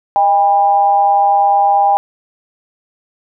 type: tone with amplitude modulation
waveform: sine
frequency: 804 Hz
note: G5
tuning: 44 cents sharp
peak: -5 dBFS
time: 0.16-1.97 s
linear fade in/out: 0 ms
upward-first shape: sine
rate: 183 Hz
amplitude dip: 65%
effects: none